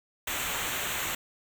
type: noise with comb filter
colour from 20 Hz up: pink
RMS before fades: -32 dBFS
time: 0.27-1.15 s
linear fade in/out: 5 ms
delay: 0.2 ms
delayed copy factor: -0.75
effects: none